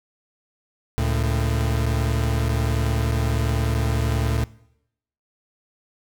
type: tone pair together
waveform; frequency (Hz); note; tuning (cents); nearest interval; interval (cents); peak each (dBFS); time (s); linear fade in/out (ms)
40% pulse; 71.62 / 113; D2 / A2; -43 / +47; minor sixth; 790; -22; 0.98-4.44; 0
effects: noise-tail reverb RT60 0.8 s tail -21 dB re dry